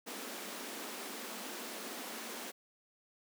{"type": "high-pass noise", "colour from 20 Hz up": "pink", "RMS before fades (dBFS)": -44, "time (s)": [0.06, 2.52], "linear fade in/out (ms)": 20, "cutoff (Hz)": 200, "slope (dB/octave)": 96, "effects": []}